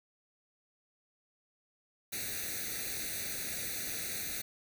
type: noise with comb filter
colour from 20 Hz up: white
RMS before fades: -38 dBFS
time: 2.12-4.42 s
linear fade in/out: 10 ms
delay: 0.48 ms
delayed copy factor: +1
effects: none